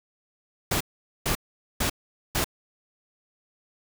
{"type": "noise bursts", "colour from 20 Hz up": "pink", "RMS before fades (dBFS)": -25, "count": 4, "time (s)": [0.71, 2.444], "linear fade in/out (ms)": 5, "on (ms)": 96, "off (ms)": 450, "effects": []}